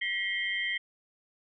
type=tone cluster; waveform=sine; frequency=1930 / 2126 / 3145 Hz; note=B6 / C7 / G7; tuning=-40 / +27 / +5 cents; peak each=-32 / -33 / -35 dBFS; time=0.01-0.78 s; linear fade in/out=10 ms; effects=none